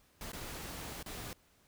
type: noise with dropouts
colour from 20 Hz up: pink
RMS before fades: -44 dBFS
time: 0.21-1.33 s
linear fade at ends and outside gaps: 1 ms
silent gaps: 0.319-0.332 / 1.028-1.061 s
effects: pink hiss -68 dBFS RMS until 1.67 s